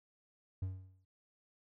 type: tone with exponential decay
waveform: triangle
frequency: 93.9 Hz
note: F#2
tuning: 26 cents sharp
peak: -31 dBFS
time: 0.62-1.05 s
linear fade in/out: 5 ms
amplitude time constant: 93 ms
effects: noise-tail reverb RT60 0.5 s tail -25 dB re dry